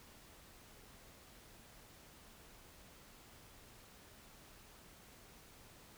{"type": "silence", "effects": ["pink hiss -60 dBFS RMS until 5.97 s"]}